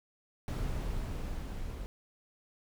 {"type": "noise with level ramp", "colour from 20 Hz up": "brown", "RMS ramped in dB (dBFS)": [-33, -40], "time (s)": [0.48, 1.86], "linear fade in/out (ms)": 0, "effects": []}